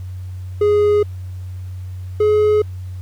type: tone pair in turn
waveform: triangle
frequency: 415.3 / 423 Hz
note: G#4 / G#4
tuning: 0 / +32 cents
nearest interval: unison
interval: 32 cents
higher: second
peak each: -9 dBFS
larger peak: neither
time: 0.61-1.03 / 2.2-2.62 s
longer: neither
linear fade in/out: 5 ms
effects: added 92 Hz sine -26 dBFS peak until 3.01 s + pink hiss -52 dBFS RMS until 3.01 s

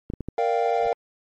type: clicks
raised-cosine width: 3 ms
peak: -17 dBFS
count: 4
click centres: 0.101 / 0.137 / 0.207 / 0.286 s
type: chord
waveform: triangle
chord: G minor seventh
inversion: first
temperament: equal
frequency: 466.2 / 587.3 / 698.5 / 784 Hz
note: Bb4 / D5 / F5 / G5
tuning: 0 / 0 / 0 / 0 cents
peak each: -22 / -27 / -22 / -25 dBFS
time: 0.38-0.93 s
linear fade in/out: 2 ms
type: noise with exponential growth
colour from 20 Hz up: brown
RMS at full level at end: -36 dBFS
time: 0.72-0.87 s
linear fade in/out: 0 ms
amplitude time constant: 32 ms
effects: MP3 32 kbps

